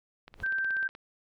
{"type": "noise with exponential growth", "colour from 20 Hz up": "brown", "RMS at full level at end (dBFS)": -38, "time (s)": [0.27, 0.44], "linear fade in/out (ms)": 5, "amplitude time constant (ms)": 36}
{"type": "click train", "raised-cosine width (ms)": 0.3, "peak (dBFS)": -30, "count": 12, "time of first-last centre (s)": [0.28, 0.951], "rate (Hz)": 16.4}
{"type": "tone", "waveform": "sine", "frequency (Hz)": 1565, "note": "G6", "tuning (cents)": -3, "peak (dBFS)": -27, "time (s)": [0.43, 0.88], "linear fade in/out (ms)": 10}
{"effects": []}